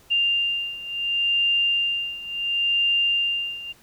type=beating tone pair; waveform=sine; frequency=2794 / 2794.71 Hz; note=F7 / F7; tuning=0 / +1 cents; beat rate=0.71 Hz; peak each=-22 / -25 dBFS; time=0.1-3.73 s; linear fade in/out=20 ms; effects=pink hiss -54 dBFS RMS until 3.82 s